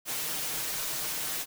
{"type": "noise with comb filter", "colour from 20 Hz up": "white", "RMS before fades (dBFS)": -33, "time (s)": [0.05, 1.46], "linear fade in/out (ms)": 50, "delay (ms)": 6.5, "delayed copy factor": 0.65, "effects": []}